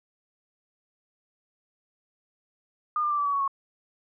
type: tone with pitch steps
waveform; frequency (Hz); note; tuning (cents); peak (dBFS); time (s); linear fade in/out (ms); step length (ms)
sine; 1216 / 1195.8 / 1175.9 / 1156.4 / 1137.2 / 1118.3 / 1099.7; D#6 / D6 / D6 / D6 / C#6 / C#6 / C#6; -40 / +31 / +2 / -27 / +44 / +15 / -14; -23; 2.96-3.478; 2; 74
effects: none